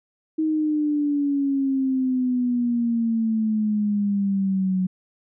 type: exponential sweep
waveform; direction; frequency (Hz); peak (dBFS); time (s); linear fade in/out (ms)
sine; down; 316.3 to 184.1; -19; 0.38-4.87; 10
effects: none